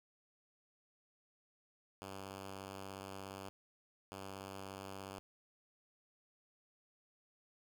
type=tone bursts at uneven times; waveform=5% pulse; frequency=97 Hz; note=G2; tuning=18 cents flat; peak=-35 dBFS; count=2; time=2.02-3.49 / 4.12-5.19 s; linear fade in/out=0 ms; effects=none